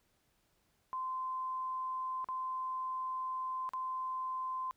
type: tone with dropouts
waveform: sine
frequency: 1035 Hz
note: C6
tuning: 19 cents flat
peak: -35 dBFS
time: 0.93-4.71 s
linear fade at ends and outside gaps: 0 ms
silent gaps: 2.244-2.287 / 3.691-3.735 s
effects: pink hiss -75 dBFS RMS until 4.76 s